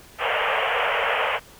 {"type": "band-pass noise", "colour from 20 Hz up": "pink", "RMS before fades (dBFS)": -23, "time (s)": [0.18, 1.4], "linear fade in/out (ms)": 50, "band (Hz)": [450, 3100], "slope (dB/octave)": 96, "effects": ["pink hiss -48 dBFS RMS until 1.59 s"]}